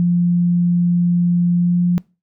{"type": "tone with pitch glide", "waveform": "sine", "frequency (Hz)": [174.61, 176.13], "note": ["F3", "F3"], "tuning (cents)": [0, 15], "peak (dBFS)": -12, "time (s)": [0, 1.98], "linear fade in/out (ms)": 0, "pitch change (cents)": 15, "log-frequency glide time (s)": [1.55, 1.84], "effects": ["noise-tail reverb RT60 0.3 s tail -24 dB re dry"]}